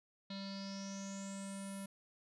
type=tone with low-pass filter sweep; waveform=square; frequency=196 Hz; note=G3; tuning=in tune; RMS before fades=-45 dBFS; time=0.3-1.86 s; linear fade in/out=5 ms; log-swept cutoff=4000 to 11000 Hz; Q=8.3; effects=none